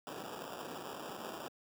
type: noise with sample-and-hold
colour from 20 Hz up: white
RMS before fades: -44 dBFS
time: 0.07-1.48 s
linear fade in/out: 0 ms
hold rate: 2100 Hz
effects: high-pass 200 Hz 12 dB/octave